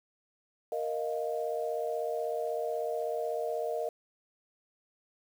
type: chord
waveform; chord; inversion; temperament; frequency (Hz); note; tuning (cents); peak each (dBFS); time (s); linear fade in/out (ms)
sine; Bb suspended fourth; none; equal; 466.2 / 622.3 / 698.5; Bb4 / Eb5 / F5; 0 / 0 / 0; -34 / -34 / -37; 0.72-3.89; 2
effects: 9-bit